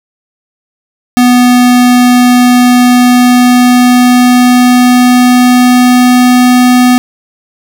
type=tone with pitch glide; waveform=square; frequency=246.9 to 248.8 Hz; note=B3 to B3; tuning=0 to +13 cents; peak=-3 dBFS; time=1.17-6.98 s; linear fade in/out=0 ms; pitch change=+13 cents; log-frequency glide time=2.85-6.52 s; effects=none